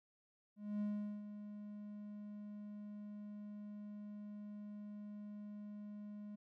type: tone with ADSR envelope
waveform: triangle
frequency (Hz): 207.7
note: G#3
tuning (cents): 0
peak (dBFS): -34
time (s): 0.56-6.36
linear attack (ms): 250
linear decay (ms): 410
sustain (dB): -11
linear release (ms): 12
effects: none